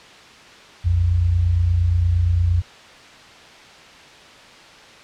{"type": "tone pair together", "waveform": "sine", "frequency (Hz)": [58.86, 87.5], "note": ["A#1", "F2"], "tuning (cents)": [17, 4], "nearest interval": "perfect fifth", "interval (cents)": 687, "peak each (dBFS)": [-23, -15], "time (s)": [0.84, 2.62], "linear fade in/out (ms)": 20, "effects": ["white hiss -43 dBFS RMS until 5.03 s", "low-pass 4000 Hz 12 dB/octave"]}